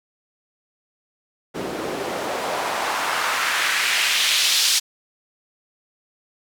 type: noise with band-pass filter sweep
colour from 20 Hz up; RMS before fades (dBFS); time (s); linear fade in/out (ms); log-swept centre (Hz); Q
white; -22; 1.54-4.8; 20; 300 to 4600; 1.4
effects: none